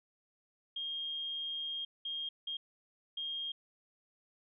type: tone bursts at uneven times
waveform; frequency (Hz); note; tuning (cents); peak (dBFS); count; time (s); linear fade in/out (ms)
sine; 3229; G#7; -49; -36; 4; 0.76-1.85 / 2.05-2.29 / 2.47-2.57 / 3.17-3.52; 5
effects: none